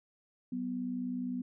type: tone pair together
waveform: sine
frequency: 189.1 / 248.9 Hz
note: F#3 / B3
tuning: +38 / +14 cents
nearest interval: perfect fourth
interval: 476 cents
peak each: -40 / -34 dBFS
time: 0.52-1.42 s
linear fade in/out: 5 ms
effects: none